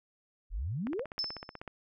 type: exponential sweep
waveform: sine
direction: up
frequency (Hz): 36.71 to 650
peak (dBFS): -32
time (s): 0.5-1.06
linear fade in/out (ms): 50
type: click train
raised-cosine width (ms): 0.5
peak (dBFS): -26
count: 14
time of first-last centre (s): 0.87-1.677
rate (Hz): 16.1
type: tone with exponential decay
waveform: sine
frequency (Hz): 5260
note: E8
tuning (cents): -5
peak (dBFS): -28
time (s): 1.19-1.59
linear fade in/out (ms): 0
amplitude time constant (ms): 85
effects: none